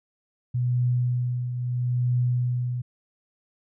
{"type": "tone with tremolo", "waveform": "sine", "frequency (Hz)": 123.47, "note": "B2", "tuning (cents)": 0, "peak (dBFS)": -19, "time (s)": [0.54, 2.82], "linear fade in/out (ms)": 10, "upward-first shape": "triangle", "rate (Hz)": 0.76, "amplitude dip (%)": 60, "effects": []}